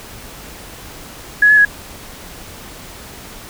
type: tone with pitch steps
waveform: sine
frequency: 1680 / 1708 / 1668 Hz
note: G#6 / G#6 / G#6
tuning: +19 / +48 / +7 cents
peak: -6 dBFS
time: 1.42-1.651 s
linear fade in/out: 5 ms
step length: 77 ms
effects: pink hiss -35 dBFS RMS until 3.49 s